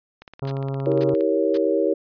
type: click train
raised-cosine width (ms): 0.3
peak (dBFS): -25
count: 18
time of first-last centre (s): 0.22-1.208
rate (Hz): 17.2
type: harmonic tone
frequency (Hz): 136.4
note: C#3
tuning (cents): -28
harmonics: 1 / 2 / 3 / 4 / 5 / 6 / 7 / 8 / 9 / 10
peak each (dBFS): -25 / -35 / -32 / -37 / -39 / -45 / -44 / -49 / -49 / -50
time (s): 0.42-1.14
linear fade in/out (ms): 2
type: noise bursts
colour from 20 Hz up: white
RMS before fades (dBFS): -34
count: 3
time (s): 0.47-1.575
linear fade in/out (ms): 5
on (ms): 35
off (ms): 500
type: chord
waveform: sine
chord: E diminished seventh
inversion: none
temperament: equal with one note detuned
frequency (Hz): 322.8 / 392 / 466.2 / 554.4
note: E4 / G4 / Bb4 / Db5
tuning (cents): -36 / 0 / 0 / 0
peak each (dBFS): -23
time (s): 0.86-1.94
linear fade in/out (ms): 10
effects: resampled to 11025 Hz